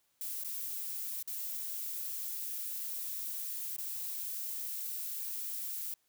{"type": "noise with dropouts", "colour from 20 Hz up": "violet", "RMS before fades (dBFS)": -39, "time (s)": [0.21, 5.94], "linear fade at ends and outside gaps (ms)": 2, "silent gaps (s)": [[0.437, 0.446], [1.227, 1.275], [3.765, 3.782]], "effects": ["white hiss -75 dBFS RMS until 6.08 s"]}